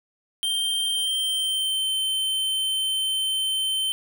square tone with pitch glide, 3157 to 3092 Hz, G7 to G7, +12 to -24 cents, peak -23 dBFS, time 0.43-3.92 s, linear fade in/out 0 ms, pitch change -36 cents, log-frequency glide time 0.9-1.93 s, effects none

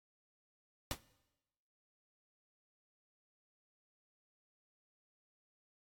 pink noise with exponential decay, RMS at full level -34 dBFS, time 0.91-1 s, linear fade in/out 1 ms, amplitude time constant 19 ms, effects noise-tail reverb RT60 1.0 s tail -20 dB re dry + AAC 64 kbps

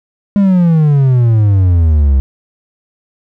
triangle exponential sweep, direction down, 205.4 to 65.41 Hz, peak -4 dBFS, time 0.36-2.2 s, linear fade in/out 0 ms, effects none

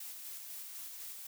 blue noise with tremolo, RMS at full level -45 dBFS, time 0-1.27 s, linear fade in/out 5 ms, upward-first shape square, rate 4 Hz, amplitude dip 25%, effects none

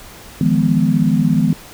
sine chord, F half-diminished seventh, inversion third, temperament equal with one note detuned, 155.56 / 172.01 / 207.7 / 246.9 Hz, Eb3 / F3 / Ab3 / Cb4, 0 / -26 / 0 / 0 cents, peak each -17 dBFS, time 0.41-1.53 s, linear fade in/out 2 ms, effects pink hiss -38 dBFS RMS until 1.73 s

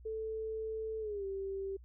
sine tone with pitch glide, 440 to 389.7 Hz, A4 to G4, 0 to -10 cents, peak -36 dBFS, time 0.05-1.77 s, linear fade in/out 10 ms, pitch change -210 cents, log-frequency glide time 1-1.25 s, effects added 60 Hz sine -52 dBFS peak until 1.84 s

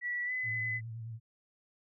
sine tone with pitch glide, 1948 to 2016 Hz, B6 to B6, -24 to +35 cents, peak -32 dBFS, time 0.01-0.81 s, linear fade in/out 50 ms, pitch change +59 cents, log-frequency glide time 0.25-0.32 s
sine tone with vibrato, 113.6 Hz, A#2, 44 cents flat, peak -39 dBFS, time 0.43-1.2 s, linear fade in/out 50 ms, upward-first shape sine, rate 9.5 Hz, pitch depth 47 cents each way
effects none

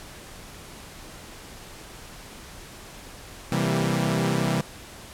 sawtooth chord, C dominant seventh, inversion none, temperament equal with one note detuned, 131.34 / 164.81 / 196 / 233.1 Hz, C3 / E3 / G3 / Bb3, +7 / 0 / 0 / 0 cents, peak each -23 / -22 / -24 / -27 dBFS, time 3.52-4.61 s, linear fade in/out 2 ms, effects pink hiss -43 dBFS RMS until 5.13 s + low-pass 12000 Hz 12 dB/octave

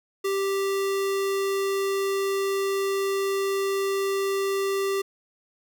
square tone, 392 Hz, G4, in tune, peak -24 dBFS, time 0.24-5.02 s, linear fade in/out 10 ms, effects none

